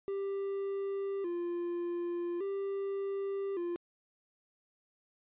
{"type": "tone with vibrato", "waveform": "triangle", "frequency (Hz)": 370, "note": "F#4", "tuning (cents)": 0, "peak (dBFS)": -31, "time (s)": [0.08, 3.76], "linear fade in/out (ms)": 0, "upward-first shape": "square", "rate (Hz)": 0.43, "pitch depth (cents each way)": 110, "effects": ["resampled to 8000 Hz"]}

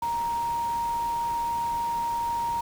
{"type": "tone in noise", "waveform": "sine", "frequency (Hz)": 936, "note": "A#5", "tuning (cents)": 7, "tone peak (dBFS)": -25, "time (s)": [0.02, 2.61], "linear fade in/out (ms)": 5, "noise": "pink", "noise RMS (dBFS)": -42, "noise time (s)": [0.02, 2.61], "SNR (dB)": 14, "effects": []}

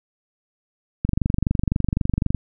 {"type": "click train", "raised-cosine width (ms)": 5, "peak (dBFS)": -7, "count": 32, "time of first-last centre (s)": [1.05, 2.347], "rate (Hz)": 23.9, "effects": []}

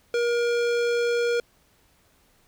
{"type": "tone with hard clipping", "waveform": "sine", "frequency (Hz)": 475, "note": "A#4", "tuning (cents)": 33, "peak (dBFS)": -23, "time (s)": [0.14, 1.4], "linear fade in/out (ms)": 2, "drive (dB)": 18, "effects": ["pink hiss -62 dBFS RMS until 2.47 s"]}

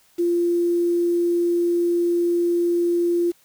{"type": "tone with quantisation", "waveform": "sine", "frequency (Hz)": 345.8, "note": "F4", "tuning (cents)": -17, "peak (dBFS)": -17, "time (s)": [0.18, 3.32], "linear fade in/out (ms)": 20, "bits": 7, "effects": ["white hiss -58 dBFS RMS until 3.44 s"]}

